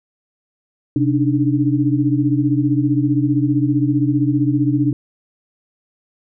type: tone cluster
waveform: sine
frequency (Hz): 130 / 287.7 / 303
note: C3 / D4 / D#4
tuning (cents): -11 / -36 / -46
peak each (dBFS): -18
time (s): 0.96-4.93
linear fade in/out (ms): 2
effects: none